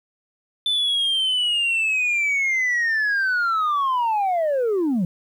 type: linear sweep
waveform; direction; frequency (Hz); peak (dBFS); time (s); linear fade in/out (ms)
sine; down; 3535 to 164.81; -16; 0.66-5.05; 2
effects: tanh soft clip ceiling -17 dBFS + 9-bit